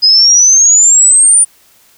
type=exponential sweep; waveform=sine; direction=up; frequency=4978 to 9390 Hz; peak=-3 dBFS; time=0.02-1.45 s; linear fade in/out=20 ms; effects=white hiss -47 dBFS RMS until 1.97 s